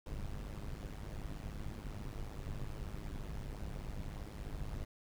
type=noise with amplitude modulation; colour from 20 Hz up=brown; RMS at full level=-39 dBFS; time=0.06-4.85 s; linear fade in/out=5 ms; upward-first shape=sine; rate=103 Hz; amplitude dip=85%; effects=none